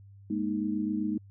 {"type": "chord", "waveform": "sine", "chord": "Ab suspended second", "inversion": "none", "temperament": "equal with one note detuned", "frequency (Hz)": [207.7, 235.5, 311.1], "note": ["Ab3", "Bb3", "Eb4"], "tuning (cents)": [0, 18, 0], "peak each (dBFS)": [-31, -34, -31], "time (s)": [0.3, 1.18], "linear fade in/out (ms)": 5, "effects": ["added 99 Hz sine -49 dBFS peak until 1.3 s"]}